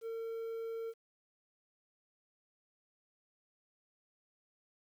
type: tone with quantisation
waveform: triangle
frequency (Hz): 454.5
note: A#4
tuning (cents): -44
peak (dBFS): -36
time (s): 0.01-0.94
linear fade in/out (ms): 50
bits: 11
effects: none